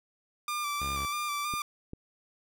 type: tone with vibrato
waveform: sawtooth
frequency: 1183 Hz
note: D6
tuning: 12 cents sharp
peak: -27 dBFS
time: 0.48-1.62 s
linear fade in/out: 2 ms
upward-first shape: square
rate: 3.1 Hz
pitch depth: 25 cents each way
type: tone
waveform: sawtooth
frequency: 69.3 Hz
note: C#2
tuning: in tune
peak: -33 dBFS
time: 0.81-1.06 s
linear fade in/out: 5 ms
type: clicks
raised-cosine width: 3 ms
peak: -27 dBFS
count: 2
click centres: 1.538 / 1.934 s
effects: none